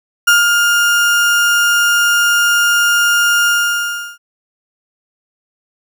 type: tone with ADSR envelope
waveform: 35% pulse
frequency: 1412 Hz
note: F6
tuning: 19 cents sharp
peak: -4 dBFS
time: 0.27-4.18 s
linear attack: 10 ms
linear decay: 160 ms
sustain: -4 dB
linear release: 710 ms
effects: none